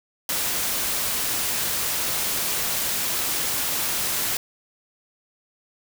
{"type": "noise", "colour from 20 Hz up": "white", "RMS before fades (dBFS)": -25, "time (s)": [0.29, 4.37], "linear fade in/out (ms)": 2, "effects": []}